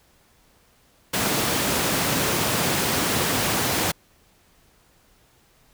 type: high-pass noise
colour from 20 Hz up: pink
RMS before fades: -23 dBFS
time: 1.13-3.92 s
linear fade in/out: 10 ms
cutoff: 120 Hz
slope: 12 dB/octave
effects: pink hiss -59 dBFS RMS until 5.73 s